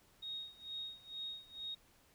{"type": "tone with tremolo", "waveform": "sine", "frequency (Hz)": 3743, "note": "A#7", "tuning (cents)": 6, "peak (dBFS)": -40, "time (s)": [0.22, 1.75], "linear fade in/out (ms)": 10, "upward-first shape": "sine", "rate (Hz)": 2.2, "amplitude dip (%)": 90, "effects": ["pink hiss -68 dBFS RMS until 2.14 s"]}